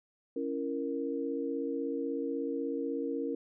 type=chord; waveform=sine; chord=A# diminished; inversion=first; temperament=equal with one note detuned; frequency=277.2 / 333.5 / 466.2 Hz; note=C#4 / E4 / A#4; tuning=0 / +20 / 0 cents; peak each=-35 / -38 / -35 dBFS; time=0.36-3.35 s; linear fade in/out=5 ms; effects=none